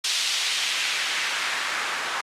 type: noise with band-pass filter sweep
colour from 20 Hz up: white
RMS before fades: -26 dBFS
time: 0.04-2.21 s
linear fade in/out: 5 ms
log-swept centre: 3900 to 1200 Hz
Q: 1.2
effects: low-pass 9000 Hz 12 dB/octave + Opus 48 kbps